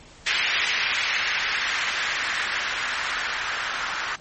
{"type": "noise with low-pass filter sweep", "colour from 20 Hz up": "violet", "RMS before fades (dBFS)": -26, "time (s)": [0.26, 4.16], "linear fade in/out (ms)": 10, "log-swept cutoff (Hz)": [2200, 1400], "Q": 1.8, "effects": ["pink hiss -48 dBFS RMS until 4.2 s", "MP3 32 kbps"]}